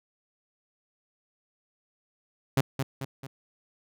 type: tone with echo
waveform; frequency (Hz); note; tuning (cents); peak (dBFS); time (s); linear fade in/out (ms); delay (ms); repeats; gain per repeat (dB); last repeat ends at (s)
sawtooth; 135.2; C#3; -43; -16; 2.57-2.61; 5; 220; 3; -6; 3.27
effects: none